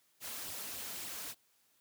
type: noise with flanger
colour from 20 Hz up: white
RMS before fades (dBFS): -43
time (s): 0.2-1.35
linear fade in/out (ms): 50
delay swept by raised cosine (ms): 0.23 to 4.83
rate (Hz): 3.5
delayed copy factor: +0.55
effects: white hiss -72 dBFS RMS until 1.8 s + high-pass 80 Hz 12 dB/octave